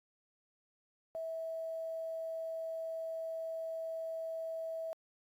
sine tone with quantisation, 651 Hz, E5, 22 cents flat, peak -37 dBFS, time 1.15-4.93 s, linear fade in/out 0 ms, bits 11, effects AAC 64 kbps

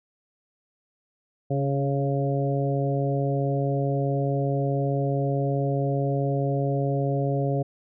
harmonic tone with a mistuned harmonic, 138.59 Hz, C#3, in tune, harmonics 1 / 2 / 3 / 4 / 5, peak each -24 / -31 / -30 / -30 / -33 dBFS, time 1.5-7.63 s, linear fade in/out 10 ms, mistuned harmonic 2, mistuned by +29 cents, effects none

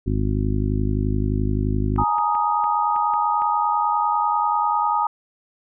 harmonic tone, 51.6 Hz, G#1, 10 cents flat, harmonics 1 / 2 / 3 / 4 / 5 / 6 / 7, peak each -23 / -23 / -30 / -29 / -27 / -34 / -31 dBFS, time 0.06-2.04 s, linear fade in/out 10 ms
clicks, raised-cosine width 0.5 ms, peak -24 dBFS, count 7, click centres 1.962 / 2.184 / 2.351 / 2.641 / 2.962 / 3.138 / 3.42 s
sine chord, Ab suspended second, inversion none, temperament equal with one note detuned, 842.2 / 932.3 / 1244.5 Hz, Ab5 / Bb5 / Eb6, +24 / 0 / 0 cents, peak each -22 dBFS, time 1.98-5.07 s, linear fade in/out 5 ms
effects none

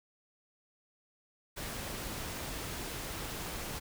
pink noise, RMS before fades -40 dBFS, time 1.56-3.8 s, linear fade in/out 20 ms, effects none

